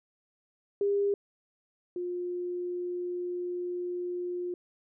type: tone pair in turn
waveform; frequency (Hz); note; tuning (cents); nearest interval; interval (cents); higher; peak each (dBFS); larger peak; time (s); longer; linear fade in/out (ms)
sine; 402.7 / 355.3; G4 / F4; +47 / +30; major second; 217; first; -24 / -31; first; 0.81-1.14 / 1.96-4.54; second; 2
effects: none